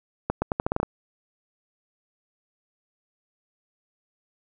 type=accelerating click train; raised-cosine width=1 ms; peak=-9 dBFS; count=9; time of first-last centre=0.3-0.83 s; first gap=120 ms; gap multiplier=0.82; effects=none